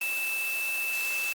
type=tone in noise; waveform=sine; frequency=2637 Hz; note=E7; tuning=in tune; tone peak=-28 dBFS; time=0.01-1.33 s; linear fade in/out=5 ms; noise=white; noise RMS=-36 dBFS; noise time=0.01-1.33 s; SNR=+5 dB; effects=high-pass 400 Hz 12 dB/octave + Opus 32 kbps